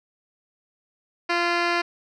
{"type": "tone with low-pass filter", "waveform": "10% pulse", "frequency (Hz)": 345.6, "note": "F4", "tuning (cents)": -18, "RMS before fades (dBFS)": -23, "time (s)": [1.29, 1.82], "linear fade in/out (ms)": 10, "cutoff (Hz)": 3600, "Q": 2.4, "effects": []}